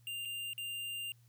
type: tone with dropouts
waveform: square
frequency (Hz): 2794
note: F7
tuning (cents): 0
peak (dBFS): -39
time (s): 0.07-1.12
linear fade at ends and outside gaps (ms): 1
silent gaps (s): 0.251-0.255 / 0.533-0.579
effects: added 118 Hz sine -61 dBFS peak until 1.28 s + white hiss -73 dBFS RMS until 1.28 s